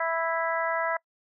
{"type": "harmonic tone", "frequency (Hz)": 329.6, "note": "E4", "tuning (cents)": 0, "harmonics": [2, 3, 4, 5, 6], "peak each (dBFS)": [-29, -31, -32, -33, -34], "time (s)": [0, 0.97], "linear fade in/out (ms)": 5, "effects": ["noise-tail reverb RT60 0.1 s tail -25 dB re dry"]}